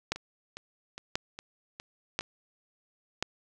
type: two click trains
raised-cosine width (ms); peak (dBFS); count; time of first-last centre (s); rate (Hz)
0.2; -23 / -11; 6 / 4; 0.16-2.209 / 0.12-3.226; 2.44 / 0.966
effects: none